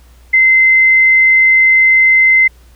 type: tone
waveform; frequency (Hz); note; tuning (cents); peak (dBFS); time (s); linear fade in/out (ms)
sine; 2067; C7; -22; -5; 0.33-2.48; 10
effects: added 60 Hz sine -40 dBFS peak until 2.75 s + pink hiss -50 dBFS RMS until 2.75 s